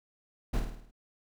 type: noise with echo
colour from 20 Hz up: brown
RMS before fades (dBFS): -28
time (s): 0.53-0.6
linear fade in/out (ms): 10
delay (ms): 52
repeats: 6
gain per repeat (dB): -5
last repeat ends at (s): 0.912
effects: none